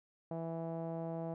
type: tone with low-pass filter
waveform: sawtooth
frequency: 164.81 Hz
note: E3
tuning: in tune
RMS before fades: -40 dBFS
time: 0.31-1.34 s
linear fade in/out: 2 ms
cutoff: 700 Hz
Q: 3.3
effects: none